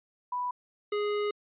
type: tone pair in turn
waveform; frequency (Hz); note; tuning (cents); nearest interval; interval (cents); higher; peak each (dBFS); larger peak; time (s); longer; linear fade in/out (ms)
sine / square; 987.8 / 415.3; B5 / G#4; 0 / 0; octave + minor third; 1500; first; -29 / -28; second; 0.32-0.51 / 0.92-1.31; second; 5
effects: resampled to 8000 Hz